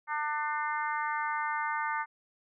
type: harmonic tone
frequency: 299.9 Hz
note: D4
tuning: 36 cents sharp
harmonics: 3 / 4 / 5 / 6 / 7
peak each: -33 / -35 / -37 / -39 / -40 dBFS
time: 0.07-2.06 s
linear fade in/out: 50 ms
effects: none